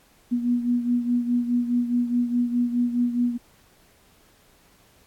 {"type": "beating tone pair", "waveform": "sine", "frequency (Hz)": [241.2, 246], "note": ["B3", "B3"], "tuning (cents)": [-41, -7], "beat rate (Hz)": 4.8, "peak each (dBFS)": [-21, -27], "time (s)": [0.31, 3.38], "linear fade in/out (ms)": 20, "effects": ["pink hiss -58 dBFS RMS until 5.06 s", "AAC 64 kbps"]}